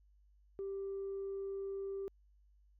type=tone; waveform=sine; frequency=392 Hz; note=G4; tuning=in tune; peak=-37 dBFS; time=0.59-2.08 s; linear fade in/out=0 ms; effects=tanh soft clip ceiling -35 dBFS + added 50 Hz sine -64 dBFS peak until 2.79 s